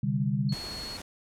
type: chord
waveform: sine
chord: C suspended second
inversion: none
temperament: equal with one note detuned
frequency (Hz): 130.81 / 146.83 / 199.19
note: C3 / D3 / G3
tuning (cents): 0 / 0 / +28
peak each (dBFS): -29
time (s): 0.03-0.54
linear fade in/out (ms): 5
type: tone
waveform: sine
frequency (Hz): 4335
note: C#8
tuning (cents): -39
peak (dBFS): -37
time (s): 0.49-0.97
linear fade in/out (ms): 2
type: noise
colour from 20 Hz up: pink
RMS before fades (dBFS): -41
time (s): 0.52-1.02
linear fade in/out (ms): 5
effects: low-pass 11000 Hz 12 dB/octave